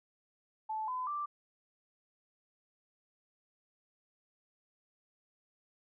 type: tone with pitch steps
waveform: sine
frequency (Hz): 871 / 1012.1 / 1176.2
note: A5 / B5 / D6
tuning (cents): -18 / +42 / +2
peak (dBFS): -34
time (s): 0.69-1.26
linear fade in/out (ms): 10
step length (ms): 190
effects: none